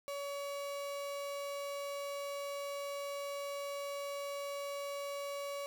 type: tone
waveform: 35% pulse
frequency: 565 Hz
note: C#5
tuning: 33 cents sharp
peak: -37 dBFS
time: 0.08-5.66 s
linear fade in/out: 0 ms
effects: none